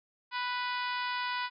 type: harmonic tone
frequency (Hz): 493.9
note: B4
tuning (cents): 0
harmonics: 2 / 3 / 4 / 5 / 6 / 7 / 8 / 9 / 10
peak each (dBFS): -34 / -38 / -40 / -42 / -44 / -45 / -46 / -47 / -48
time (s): 0.31-1.5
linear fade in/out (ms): 50
effects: none